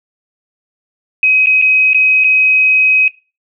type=tone with dropouts; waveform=sine; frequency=2531 Hz; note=D#7; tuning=29 cents sharp; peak=-6 dBFS; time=1.23-3.08 s; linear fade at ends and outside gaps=2 ms; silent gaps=1.46-1.469 / 1.616-1.622 / 1.933-1.945 / 2.239-2.243 s; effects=noise-tail reverb RT60 0.3 s tail -20 dB re dry